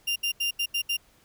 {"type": "tone bursts at uneven times", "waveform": "35% pulse", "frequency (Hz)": 2794, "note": "F7", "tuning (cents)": 0, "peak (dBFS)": -23, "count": 6, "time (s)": [[0.07, 0.16], [0.23, 0.32], [0.4, 0.51], [0.59, 0.66], [0.74, 0.82], [0.89, 0.97]], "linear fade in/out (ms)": 10, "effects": ["pink hiss -61 dBFS RMS until 1.24 s"]}